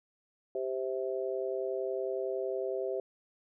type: harmonic tone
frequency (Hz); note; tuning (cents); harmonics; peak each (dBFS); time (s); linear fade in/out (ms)
130.81; C3; 0; 3 / 4 / 5; -34 / -36 / -38; 0.55-3; 2
effects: none